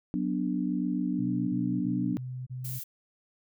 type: chord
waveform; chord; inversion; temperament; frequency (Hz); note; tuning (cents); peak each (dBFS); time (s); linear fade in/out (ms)
sine; B minor; second; equal; 185 / 246.9 / 293.7; F#3 / B3 / D4; 0 / 0 / 0; -31; 0.14-2.17; 0
type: tone bursts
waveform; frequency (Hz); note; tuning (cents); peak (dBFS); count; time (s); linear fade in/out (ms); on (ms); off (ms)
sine; 127.1; C3; -50; -34; 5; 1.18-2.796; 20; 300; 29
type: noise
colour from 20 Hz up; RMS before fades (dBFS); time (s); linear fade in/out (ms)
violet; -39; 2.64-2.84; 10
effects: none